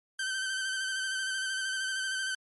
sawtooth tone with vibrato, 1545 Hz, G6, 26 cents flat, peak -27 dBFS, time 0.19-2.35 s, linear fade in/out 5 ms, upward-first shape square, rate 13 Hz, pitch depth 24 cents each way, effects MP3 48 kbps

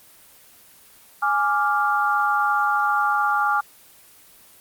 sine chord, D diminished, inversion second, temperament equal, 830.6 / 1174.7 / 1396.9 Hz, Ab5 / D6 / F6, 0 / 0 / 0 cents, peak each -22 dBFS, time 1.22-3.61 s, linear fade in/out 10 ms, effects white hiss -50 dBFS RMS until 4.6 s + Opus 24 kbps

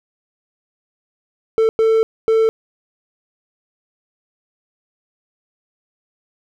triangle tone bursts at uneven times, 445.7 Hz, A4, 22 cents sharp, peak -9 dBFS, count 3, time 1.58-1.69 / 1.79-2.03 / 2.28-2.49 s, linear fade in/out 0 ms, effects none

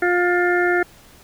harmonic tone, 353.6 Hz, F4, 22 cents sharp, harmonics 1 / 2 / 4 / 5 / 6, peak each -18 / -23 / -22 / -23 / -29 dBFS, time 0.02-0.83 s, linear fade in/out 5 ms, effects pink hiss -48 dBFS RMS until 1.23 s

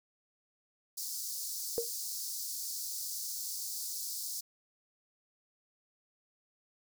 pink high-pass noise, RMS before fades -39 dBFS, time 0.97-4.41 s, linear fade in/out 10 ms, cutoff 4600 Hz, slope 48 dB/octave
sine tone with exponential decay, 468.1 Hz, A#4, 7 cents sharp, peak -25 dBFS, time 1.78-1.9 s, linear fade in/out 0 ms, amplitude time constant 24 ms
effects none

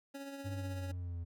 25% pulse tone with tremolo, 277.2 Hz, C#4, in tune, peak -38 dBFS, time 0.14-0.92 s, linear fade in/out 10 ms, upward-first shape triangle, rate 16 Hz, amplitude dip 45%
triangle exponential sweep, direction down, 100.2 to 84.2 Hz, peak -36 dBFS, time 0.44-1.25 s, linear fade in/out 20 ms
effects none

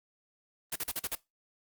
white noise bursts, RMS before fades -33 dBFS, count 6, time 0.72-1.152 s, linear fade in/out 5 ms, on 37 ms, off 42 ms, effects noise-tail reverb RT60 0.2 s tail -21 dB re dry + Opus 32 kbps

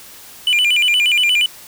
triangle tone with vibrato, 2675 Hz, E7, 25 cents sharp, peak -10 dBFS, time 0.47-1.46 s, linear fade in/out 2 ms, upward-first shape square, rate 8.5 Hz, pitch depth 190 cents each way, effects white hiss -39 dBFS RMS until 1.67 s

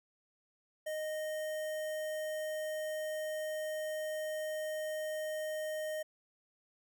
square tone with notch filter, 619 Hz, D#5, 9 cents flat, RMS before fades -38 dBFS, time 0.86-6.03 s, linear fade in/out 10 ms, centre 4400 Hz, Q 1.4, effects none

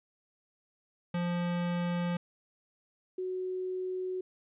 square / sine tone pair in turn, 174.61 / 370 Hz, F3 / F#4, 0 / 0 cents, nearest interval octave + minor second, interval 1300 cents, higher second, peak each -30 / -32 dBFS, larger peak first, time 1.14-2.17 / 3.18-4.21 s, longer neither, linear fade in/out 5 ms, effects resampled to 8000 Hz + 12-bit

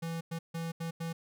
square tone bursts at uneven times, 165.6 Hz, E3, 8 cents sharp, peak -35 dBFS, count 5, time 0.02-0.21 / 0.31-0.39 / 0.54-0.72 / 0.8-0.91 / 1-1.13 s, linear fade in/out 10 ms, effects none

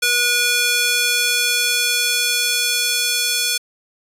square tone with high-pass filter sweep, 484.8 Hz, B4, 32 cents flat, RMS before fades -18 dBFS, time 0.02-3.58 s, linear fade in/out 10 ms, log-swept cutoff 2000 to 3400 Hz, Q 0.93, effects resampled to 32000 Hz

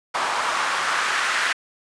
white noise with band-pass filter sweep, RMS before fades -23 dBFS, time 0.14-1.53 s, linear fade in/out 10 ms, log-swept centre 1000 to 1600 Hz, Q 2, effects resampled to 22050 Hz

